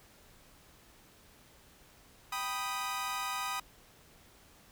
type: chord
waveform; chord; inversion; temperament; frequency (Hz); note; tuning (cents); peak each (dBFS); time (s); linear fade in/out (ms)
sawtooth; G augmented; none; equal; 784 / 987.8 / 1244.5; G5 / B5 / D#6; 0 / 0 / 0; -38 / -35 / -33; 2.32-3.6; 5
effects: pink hiss -60 dBFS RMS until 4.71 s